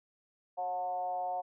sine tone with frequency modulation, 724 Hz, F#5, 38 cents flat, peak -32 dBFS, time 0.57-1.42 s, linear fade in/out 20 ms, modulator 177 Hz, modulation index 0.68, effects none

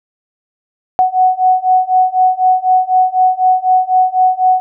sine beating tone pair, 740 / 744 Hz, F#5 / F#5, 0 / +9 cents, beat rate 4 Hz, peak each -12 / -11 dBFS, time 0.99-4.6 s, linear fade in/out 0 ms, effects none

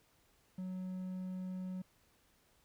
triangle tone, 185 Hz, F#3, in tune, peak -37 dBFS, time 0.58-1.82 s, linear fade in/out 5 ms, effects pink hiss -71 dBFS RMS until 2.64 s

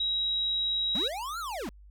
sine tone, 3841 Hz, B7, 49 cents flat, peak -26 dBFS, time 0-1.08 s, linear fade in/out 5 ms
square linear two-way sweep, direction up then down, 174.61 to 1422 to 174.61 Hz, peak -34 dBFS, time 0.95-1.69 s, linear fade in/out 0 ms, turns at 1.39 s
effects added 50 Hz sine -49 dBFS peak until 1.9 s

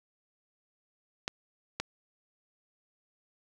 clicks, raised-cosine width 0.2 ms, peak -14 dBFS, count 2, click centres 1.279 / 1.8 s, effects none

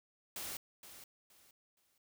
white noise with echo, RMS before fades -43 dBFS, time 0.36-0.57 s, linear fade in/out 2 ms, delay 470 ms, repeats 3, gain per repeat -11 dB, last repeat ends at 1.98 s, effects none

